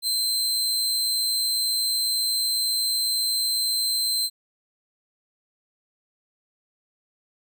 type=tone; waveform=sawtooth; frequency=4106 Hz; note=C8; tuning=33 cents flat; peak=-19 dBFS; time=0.02-4.3 s; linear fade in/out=50 ms; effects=none